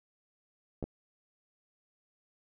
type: clicks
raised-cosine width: 2 ms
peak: -23 dBFS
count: 2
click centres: 0.827 / 0.84 s
effects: none